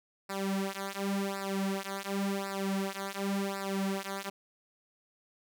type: tone with flanger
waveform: sawtooth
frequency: 196 Hz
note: G3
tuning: in tune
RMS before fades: -34 dBFS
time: 0.29-4.3 s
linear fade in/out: 10 ms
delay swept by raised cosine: 0.31 to 5.51 ms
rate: 0.91 Hz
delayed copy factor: -1
effects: none